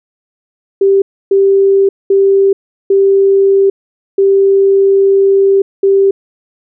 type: tone bursts at uneven times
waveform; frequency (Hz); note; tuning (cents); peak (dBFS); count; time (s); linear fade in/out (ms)
sine; 392; G4; 0; -5; 6; 0.81-1.02 / 1.31-1.89 / 2.1-2.53 / 2.9-3.7 / 4.18-5.62 / 5.83-6.11; 5
effects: none